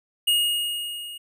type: tone with level ramp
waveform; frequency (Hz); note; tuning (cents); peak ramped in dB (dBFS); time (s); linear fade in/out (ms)
square; 2865; F7; +44; -17 to -36; 0.27-1.18; 10
effects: none